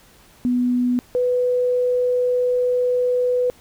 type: tone pair in turn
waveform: sine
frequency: 246.9 / 496.2 Hz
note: B3 / B4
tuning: 0 / +8 cents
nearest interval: octave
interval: 1208 cents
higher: second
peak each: -16 dBFS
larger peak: neither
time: 0.45-0.99 / 1.15-3.5 s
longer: second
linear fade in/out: 0 ms
effects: pink hiss -51 dBFS RMS until 3.6 s